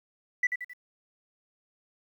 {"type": "tone with echo", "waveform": "sine", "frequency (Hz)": 1975.5, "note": "B6", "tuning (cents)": 0, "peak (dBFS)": -20, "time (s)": [0.43, 0.47], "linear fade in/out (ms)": 5, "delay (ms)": 88, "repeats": 3, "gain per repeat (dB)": -7, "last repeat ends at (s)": 0.734, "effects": ["tanh soft clip ceiling -18 dBFS", "10-bit"]}